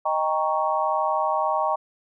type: chord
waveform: sine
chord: Eb dominant seventh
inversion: none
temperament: equal with one note detuned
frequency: 622.3 / 790.8 / 932.3 / 1108.7 Hz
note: Eb5 / G5 / Bb5 / Db6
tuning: 0 / +15 / 0 / 0 cents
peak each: -26 dBFS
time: 0.05-1.76 s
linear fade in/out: 10 ms
effects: none